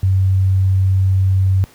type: tone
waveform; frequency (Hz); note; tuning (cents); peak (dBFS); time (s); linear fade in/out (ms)
sine; 95.1; F#2; +48; -10; 0.03-1.64; 0
effects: pink hiss -47 dBFS RMS until 1.74 s + high-pass 60 Hz 12 dB/octave